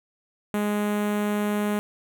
sawtooth tone with notch filter, 207.7 Hz, G#3, in tune, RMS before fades -25 dBFS, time 0.54-1.79 s, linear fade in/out 0 ms, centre 4900 Hz, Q 0.73, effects none

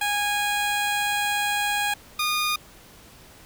15% pulse tone pair in turn, 823 / 1222.1 Hz, G#5 / D#6, -16 / -31 cents, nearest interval perfect fifth, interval 685 cents, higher second, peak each -16 dBFS, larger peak neither, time 0.01-1.94 / 2.19-2.56 s, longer first, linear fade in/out 5 ms, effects pink hiss -49 dBFS RMS until 3.45 s

